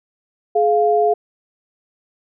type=tone pair together; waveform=sine; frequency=422.5 / 698.5 Hz; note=G#4 / F5; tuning=+30 / 0 cents; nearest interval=major sixth; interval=870 cents; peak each=-15 / -15 dBFS; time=0.55-1.14 s; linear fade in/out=10 ms; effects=none